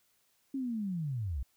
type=linear sweep; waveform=sine; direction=down; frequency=277.2 to 56.8 Hz; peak=-32 dBFS; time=0.54-1.43 s; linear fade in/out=5 ms; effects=white hiss -72 dBFS RMS until 1.56 s